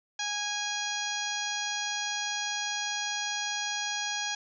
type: harmonic tone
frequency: 825 Hz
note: G#5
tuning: 12 cents flat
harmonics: 1 / 2 / 3 / 4 / 5 / 6 / 7 / 8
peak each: -38 / -36 / -40 / -37 / -40 / -41 / -38 / -40 dBFS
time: 0.19-4.35 s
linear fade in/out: 5 ms
effects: none